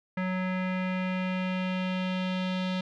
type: tone with low-pass filter sweep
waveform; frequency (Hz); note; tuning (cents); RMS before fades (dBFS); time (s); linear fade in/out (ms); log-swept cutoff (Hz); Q
square; 185; F#3; 0; -30; 0.17-2.81; 5; 2000 to 3600; 2.6
effects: none